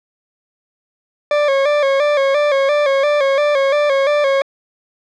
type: tone with vibrato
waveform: 40% pulse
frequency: 567 Hz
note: C#5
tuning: 39 cents sharp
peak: -11 dBFS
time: 1.31-4.42 s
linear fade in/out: 2 ms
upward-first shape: square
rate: 2.9 Hz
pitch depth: 66 cents each way
effects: low-pass 3000 Hz 12 dB/octave